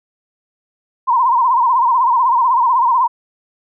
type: tone with vibrato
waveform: sine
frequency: 987.8 Hz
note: B5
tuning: in tune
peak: -10 dBFS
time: 1.07-3.08 s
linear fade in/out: 20 ms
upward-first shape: sine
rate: 16 Hz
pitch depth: 120 cents each way
effects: none